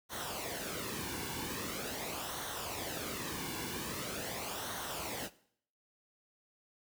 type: noise with flanger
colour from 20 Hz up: pink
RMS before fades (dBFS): -40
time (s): 0.09-5.3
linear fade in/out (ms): 50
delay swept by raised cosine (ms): 0.4 to 1.6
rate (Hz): 0.43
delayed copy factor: -0.6
effects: noise-tail reverb RT60 0.6 s tail -18 dB re dry + high-pass 60 Hz 12 dB/octave